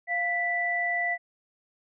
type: tone pair together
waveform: sine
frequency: 696.7 / 1975.5 Hz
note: F5 / B6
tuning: -4 / 0 cents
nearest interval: octave + tritone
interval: 1804 cents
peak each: -30 / -26 dBFS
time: 0.07-1.18 s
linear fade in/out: 50 ms
effects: none